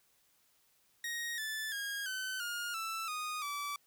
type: tone with pitch steps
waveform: sawtooth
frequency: 1875 / 1749.4 / 1632.3 / 1523 / 1421 / 1325.8 / 1237 / 1154.2 Hz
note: A#6 / A6 / G#6 / F#6 / F6 / E6 / D#6 / D6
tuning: +10 / -10 / -30 / +50 / +30 / +10 / -10 / -30 cents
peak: -33 dBFS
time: 1.04-3.76 s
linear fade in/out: 2 ms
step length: 340 ms
effects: white hiss -71 dBFS RMS until 3.86 s